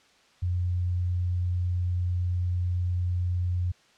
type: tone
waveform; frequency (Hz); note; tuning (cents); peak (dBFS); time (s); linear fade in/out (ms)
sine; 89.1; F2; +35; -24; 0.42-3.72; 10
effects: white hiss -60 dBFS RMS until 3.97 s + low-pass 5000 Hz 12 dB/octave